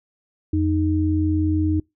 sine tone pair together, 87 / 310 Hz, F2 / D#4, -6 / -6 cents, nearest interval octave + minor seventh, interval 2200 cents, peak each -20 dBFS, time 0.53-1.8 s, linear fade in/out 5 ms, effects noise-tail reverb RT60 0.2 s tail -26 dB re dry

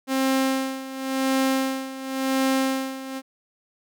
sawtooth tone with tremolo, 265.7 Hz, C4, 27 cents sharp, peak -15 dBFS, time 0.07-3.22 s, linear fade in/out 50 ms, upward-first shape sine, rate 0.93 Hz, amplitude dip 80%, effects none

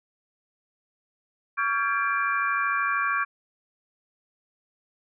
sine tone cluster, 1133 / 1382 / 1604 / 1697 / 2366 Hz, C#6 / F6 / G6 / G#6 / D7, +37 / -19 / +39 / +37 / +12 cents, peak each -26 / -30 / -28 / -34 / -32 dBFS, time 1.57-3.25 s, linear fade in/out 20 ms, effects none

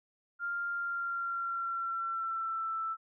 sine tone with pitch glide, 1396.9 to 1325.4 Hz, F6 to E6, 0 to +9 cents, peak -32 dBFS, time 0.39-2.97 s, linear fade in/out 50 ms, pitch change -91 cents, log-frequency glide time 0.72-2.8 s, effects none

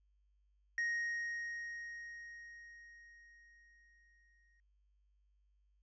triangle tone with exponential decay, 1872 Hz, A#6, 7 cents sharp, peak -31 dBFS, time 0.78-4.6 s, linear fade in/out 1 ms, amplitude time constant 830 ms, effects added 50 Hz sine -70 dBFS peak until 5.82 s + resampled to 16000 Hz

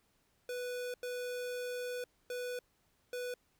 square tone bursts at uneven times, 493.9 Hz, B4, in tune, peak -38 dBFS, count 4, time 0.49-0.94 / 1.03-2.04 / 2.3-2.59 / 3.13-3.34 s, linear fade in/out 2 ms, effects pink hiss -74 dBFS RMS until 3.59 s

